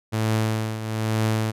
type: tone with tremolo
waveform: sawtooth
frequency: 110 Hz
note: A2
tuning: in tune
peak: -15 dBFS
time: 0.12-1.52 s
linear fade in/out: 20 ms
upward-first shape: triangle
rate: 1.1 Hz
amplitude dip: 70%
effects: resampled to 32000 Hz